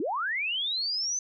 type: linear sweep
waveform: sine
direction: up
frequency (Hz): 261.6 to 6180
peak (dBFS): -27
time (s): 0-1.19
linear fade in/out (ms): 2
effects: none